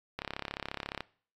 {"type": "click train", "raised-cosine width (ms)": 0.3, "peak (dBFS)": -19, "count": 29, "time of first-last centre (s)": [0.19, 1.006], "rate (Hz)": 34.3, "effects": ["noise-tail reverb RT60 0.5 s tail -22 dB re dry", "AAC 64 kbps"]}